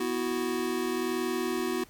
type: chord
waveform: square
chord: B suspended fourth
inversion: none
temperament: just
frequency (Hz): 246.9 / 329.3 / 370.4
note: B3 / E4 / F#4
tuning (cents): 0 / -2 / +2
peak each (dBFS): -34 / -34 / -31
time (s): 0-1.84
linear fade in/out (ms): 5
effects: pink hiss -56 dBFS RMS until 1.89 s + MP3 96 kbps